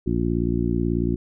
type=harmonic tone; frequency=58.27 Hz; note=A#1; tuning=in tune; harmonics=1 / 2 / 3 / 4 / 5 / 6; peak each=-27 / -27 / -27 / -27 / -27 / -27 dBFS; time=0.06-1.16 s; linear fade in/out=10 ms; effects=none